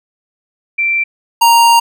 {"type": "tone pair in turn", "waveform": ["sine", "square"], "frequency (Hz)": [2349, 932.2], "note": ["D7", "A#5"], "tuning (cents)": [0, 0], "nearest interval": "octave + major third", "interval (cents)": 1600, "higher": "first", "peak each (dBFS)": [-11, -6], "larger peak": "second", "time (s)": [[0.78, 1.04], [1.41, 1.8]], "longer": "second", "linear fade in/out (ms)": 10, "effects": []}